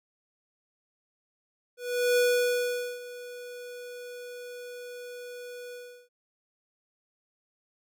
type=tone with ADSR envelope; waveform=square; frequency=489.9 Hz; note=B4; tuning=14 cents flat; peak=-21 dBFS; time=1.77-6.09 s; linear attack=400 ms; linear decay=820 ms; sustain=-19 dB; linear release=360 ms; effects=none